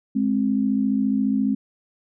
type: tone pair together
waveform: sine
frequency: 209.5 / 264 Hz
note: G#3 / C4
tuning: +15 / +16 cents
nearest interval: major third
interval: 401 cents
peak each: -21 dBFS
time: 0.15-1.55 s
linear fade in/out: 10 ms
effects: none